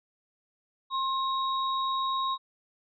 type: tone pair together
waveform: sine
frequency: 1064 / 3792 Hz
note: C6 / A#7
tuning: +29 / +29 cents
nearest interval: octave + minor seventh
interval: 2200 cents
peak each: -27 / -34 dBFS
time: 0.9-2.38 s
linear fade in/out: 50 ms
effects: none